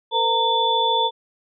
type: tone cluster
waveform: sine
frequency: 452.7 / 506 / 920 / 3475 Hz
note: A4 / B4 / A#5 / A7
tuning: +49 / +42 / -23 / -22 cents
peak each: -26 / -27 / -19 / -22 dBFS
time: 0.11-1.11 s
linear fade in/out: 50 ms
effects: none